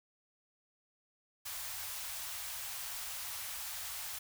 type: band-stop noise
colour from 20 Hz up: white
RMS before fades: -42 dBFS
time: 1.45-4.19 s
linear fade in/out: 10 ms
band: 110 to 670 Hz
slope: 24 dB/octave
effects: none